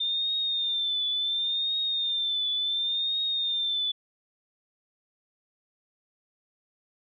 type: tone with vibrato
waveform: sine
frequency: 3600 Hz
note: A7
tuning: 39 cents sharp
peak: -25 dBFS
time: 0-3.92 s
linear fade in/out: 10 ms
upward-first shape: triangle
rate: 0.7 Hz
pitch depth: 70 cents each way
effects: none